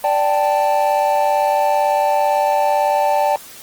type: chord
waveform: triangle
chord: D suspended fourth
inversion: none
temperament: just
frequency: 587.3 / 783.1 / 881 Hz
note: D5 / G5 / A5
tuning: 0 / -2 / +2 cents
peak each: -16 dBFS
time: 0.04-3.36 s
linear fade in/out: 2 ms
effects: white hiss -38 dBFS RMS until 3.62 s + Opus 24 kbps